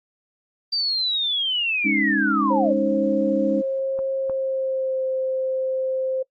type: linear sweep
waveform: sine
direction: down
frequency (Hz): 4699 to 523.3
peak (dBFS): -20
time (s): 0.72-2.73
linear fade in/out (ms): 10
type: chord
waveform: sine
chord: Ab suspended fourth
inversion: none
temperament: equal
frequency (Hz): 207.7 / 277.2 / 311.1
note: Ab3 / Db4 / Eb4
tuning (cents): 0 / 0 / 0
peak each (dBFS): -24 / -24 / -24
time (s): 1.84-3.62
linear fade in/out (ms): 20
type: tone with pitch glide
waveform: sine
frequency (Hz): 536 to 523.5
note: C5 to C5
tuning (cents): +42 to +1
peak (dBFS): -21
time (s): 2.5-6.23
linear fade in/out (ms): 10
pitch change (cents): -41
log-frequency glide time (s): 4.15-5.04
type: clicks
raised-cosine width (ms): 1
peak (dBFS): -23 / -21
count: 2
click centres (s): 3.99 / 4.297
effects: noise-tail reverb RT60 0.1 s tail -24 dB re dry + Opus 24 kbps